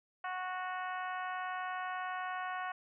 harmonic tone, 368.3 Hz, F#4, 8 cents flat, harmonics 2 / 3 / 4 / 5 / 6 / 7 / 8, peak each -40 / -41 / -43 / -46 / -54 / -53 / -57 dBFS, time 0.24-2.72 s, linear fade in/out 5 ms, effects none

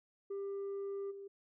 sine tone with level steps, 396.6 Hz, G4, 20 cents sharp, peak -35 / -45 dBFS, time 0.3-1.28 s, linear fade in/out 10 ms, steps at 1.1 s, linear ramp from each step 20 ms, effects tanh soft clip ceiling -37 dBFS

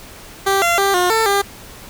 15% pulse tone with pitch steps, 391.4 / 687 / 394.8 / 358.2 / 446.5 / 400 Hz, G4 / F5 / G4 / F4 / A4 / G4, -3 / -29 / +12 / +44 / +25 / +35 cents, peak -7 dBFS, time 0.46-1.42 s, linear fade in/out 10 ms, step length 160 ms, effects pink hiss -38 dBFS RMS until 1.89 s

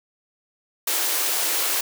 white high-pass noise, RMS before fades -23 dBFS, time 0.87-1.81 s, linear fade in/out 5 ms, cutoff 300 Hz, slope 96 dB/octave, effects none

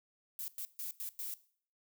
violet noise bursts at uneven times, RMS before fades -41 dBFS, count 5, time 0.39-0.48 / 0.58-0.65 / 0.79-0.91 / 1-1.09 / 1.19-1.34 s, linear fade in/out 0 ms, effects noise-tail reverb RT60 0.5 s tail -18 dB re dry

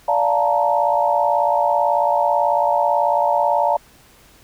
sine chord, Bb major seventh, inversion first, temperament just, 582.7 / 699.2 / 874.1 / 932.3 Hz, D5 / F5 / A5 / Bb5, -14 / +2 / -12 / 0 cents, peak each -20 dBFS, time 0.08-3.77 s, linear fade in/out 5 ms, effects pink hiss -50 dBFS RMS until 4.43 s

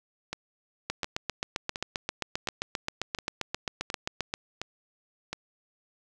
two click trains, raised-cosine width 0.2 ms, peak -12 / -16 dBFS, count 27 / 8, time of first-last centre 0.9-4.339 / 0.33-5.33 s, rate 7.56 / 1.4 Hz, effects none

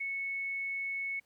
sine tone, 2206 Hz, C#7, 9 cents flat, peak -33 dBFS, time 0-1.2 s, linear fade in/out 10 ms, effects pink hiss -72 dBFS RMS until 1.25 s + high-pass 100 Hz 12 dB/octave

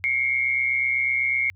sine tone pair together, 2152 / 2280 Hz, C7 / C#7, +48 / +48 cents, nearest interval minor second, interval 100 cents, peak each -21 / -26 dBFS, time 0.04-1.5 s, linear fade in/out 0 ms, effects added 92 Hz sine -48 dBFS peak until 1.55 s

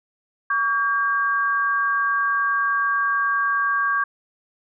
sine tone pair together, 1136 / 1606.5 Hz, C#6 / G6, +42 / +42 cents, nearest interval tritone, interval 600 cents, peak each -21 dBFS, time 0.5-4.04 s, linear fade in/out 5 ms, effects none

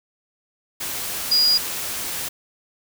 sine tone in noise, 4876 Hz, D#8, 36 cents flat, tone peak -14 dBFS, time 1.31-1.58 s, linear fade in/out 10 ms, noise white, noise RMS -28 dBFS, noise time 0.8-2.29 s, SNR +11 dB, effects none

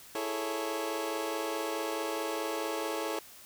25% pulse chord, A major seventh, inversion second, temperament equal, 329.6 / 415.3 / 440 / 554.4 Hz, E4 / G#4 / A4 / C#5, 0 / 0 / 0 / 0 cents, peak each -34 / -37 / -33 / -34 dBFS, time 0.15-3.19 s, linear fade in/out 2 ms, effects white hiss -52 dBFS RMS until 3.45 s

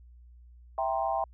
sine chord, C dominant seventh, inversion first, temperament equal with one note detuned, 659.3 / 784 / 938.8 / 1046.5 Hz, E5 / G5 / Bb5 / C6, 0 / 0 / +12 / 0 cents, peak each -31 / -30 / -35 / -35 dBFS, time 0.78-1.24 s, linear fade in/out 2 ms, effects added 60 Hz sine -50 dBFS peak until 1.33 s

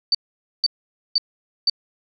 sine tone bursts, 4586 Hz, D8, 42 cents flat, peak -14 dBFS, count 4, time 0.12-1.698 s, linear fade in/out 2 ms, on 27 ms, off 490 ms, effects none

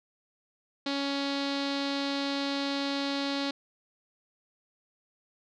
sawtooth tone with low-pass filter, 279 Hz, C#4, 11 cents sharp, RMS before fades -31 dBFS, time 0.86-3.51 s, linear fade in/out 5 ms, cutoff 4200 Hz, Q 4.5, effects none

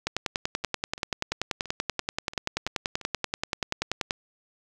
two click trains, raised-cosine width 0.2 ms, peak -23 / -9 dBFS, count 8 / 43, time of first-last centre 0.64-3.013 / 0.07-4.108 s, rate 2.95 / 10.4 Hz, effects none

